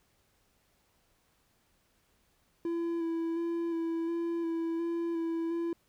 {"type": "tone with vibrato", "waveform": "triangle", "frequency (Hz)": 334, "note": "E4", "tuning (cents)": 23, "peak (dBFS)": -28, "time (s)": [2.65, 5.73], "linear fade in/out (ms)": 2, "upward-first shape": "square", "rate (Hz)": 1.4, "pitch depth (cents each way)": 17, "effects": ["pink hiss -71 dBFS RMS until 5.88 s"]}